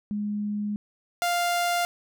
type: tone pair in turn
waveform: sine / sawtooth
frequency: 207.7 / 698.6 Hz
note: G#3 / F5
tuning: 0 / 0 cents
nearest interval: octave + major sixth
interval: 2100 cents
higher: second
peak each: -26 / -19 dBFS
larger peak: second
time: 0.11-0.76 / 1.22-1.85 s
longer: first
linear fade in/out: 0 ms
effects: none